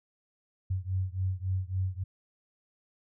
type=beating tone pair; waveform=sine; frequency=92.2 / 95.8 Hz; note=F#2 / G2; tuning=-6 / -39 cents; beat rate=3.6 Hz; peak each=-31 / -32 dBFS; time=0.7-2.04 s; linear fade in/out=10 ms; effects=none